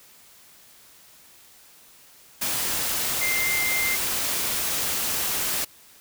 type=tone in noise; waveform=sine; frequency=2093 Hz; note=C7; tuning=in tune; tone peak=-24 dBFS; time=3.21-3.96 s; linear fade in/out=10 ms; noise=white; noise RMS=-26 dBFS; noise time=2.41-5.65 s; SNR=-1 dB; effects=white hiss -52 dBFS RMS until 6 s